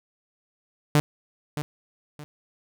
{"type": "tone with echo", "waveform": "sawtooth", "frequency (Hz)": 148.6, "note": "D3", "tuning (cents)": 21, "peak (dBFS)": -12, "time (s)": [0.95, 1], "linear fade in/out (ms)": 0, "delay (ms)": 620, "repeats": 2, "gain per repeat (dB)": -11, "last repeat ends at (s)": 2.24, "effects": []}